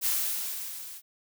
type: noise with level ramp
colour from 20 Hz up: blue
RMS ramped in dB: -25 to -44 dBFS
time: 0.01-1.02 s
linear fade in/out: 50 ms
effects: none